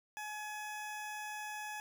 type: tone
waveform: 20% pulse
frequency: 846 Hz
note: G#5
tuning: 32 cents sharp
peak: -36 dBFS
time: 0.17-1.8 s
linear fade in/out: 0 ms
effects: none